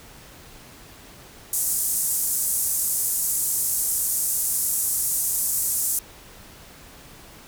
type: band-pass noise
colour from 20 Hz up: white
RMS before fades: -24 dBFS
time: 1.53-5.99 s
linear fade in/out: 2 ms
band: 7400 to 13000 Hz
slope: 24 dB/octave
effects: pink hiss -46 dBFS RMS until 7.47 s